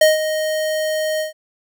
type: tone with ADSR envelope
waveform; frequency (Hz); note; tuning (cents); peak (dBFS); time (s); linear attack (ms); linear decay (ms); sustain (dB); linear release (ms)
square; 622.3; D#5; 0; -8; 0.01-1.33; 5; 160; -11; 130
effects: none